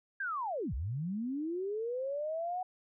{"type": "linear two-way sweep", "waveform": "sine", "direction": "down then up", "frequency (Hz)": [1634, 55.1, 747], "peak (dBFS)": -33, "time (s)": [0.2, 2.63], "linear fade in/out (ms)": 5, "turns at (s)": 0.74, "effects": []}